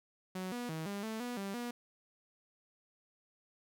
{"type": "tone with pitch steps", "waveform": "sawtooth", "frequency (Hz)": [185.7, 243, 159.6, 201.1, 220.7, 244.1, 197, 240.9], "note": ["F#3", "B3", "D#3", "G3", "A3", "B3", "G3", "B3"], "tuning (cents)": [7, -28, 44, 44, 5, -20, 9, -43], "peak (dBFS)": -34, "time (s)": [0.35, 1.71], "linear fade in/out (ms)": 5, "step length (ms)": 170, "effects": []}